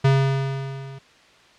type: tone with level ramp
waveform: square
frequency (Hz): 135.8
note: C#3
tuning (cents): -35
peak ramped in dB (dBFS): -13 to -37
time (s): 0.04-0.99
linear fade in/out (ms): 10
effects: white hiss -52 dBFS RMS until 1.58 s + low-pass 4000 Hz 12 dB/octave